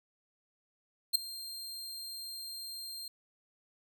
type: tone with ADSR envelope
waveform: sawtooth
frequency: 4186 Hz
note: C8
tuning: in tune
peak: -18 dBFS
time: 1.13-3.08 s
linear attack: 24 ms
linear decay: 4 ms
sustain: -20 dB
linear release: 3 ms
effects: none